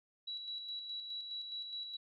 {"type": "tone with tremolo", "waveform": "sine", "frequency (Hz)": 3914, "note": "B7", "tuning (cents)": -16, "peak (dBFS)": -39, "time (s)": [0.27, 1.97], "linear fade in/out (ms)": 10, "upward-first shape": "square", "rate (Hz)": 4.8, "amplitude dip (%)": 40, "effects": []}